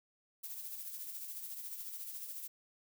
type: noise with tremolo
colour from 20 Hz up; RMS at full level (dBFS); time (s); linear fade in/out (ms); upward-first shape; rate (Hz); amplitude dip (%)
violet; -43; 0.43-2.48; 10; sine; 14; 45
effects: none